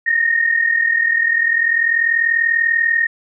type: tone pair together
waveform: sine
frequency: 1816.7 / 1857 Hz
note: A#6 / A#6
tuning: -45 / -7 cents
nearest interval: unison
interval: 38 cents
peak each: -19 / -14 dBFS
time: 0.06-3.07 s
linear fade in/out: 10 ms
effects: none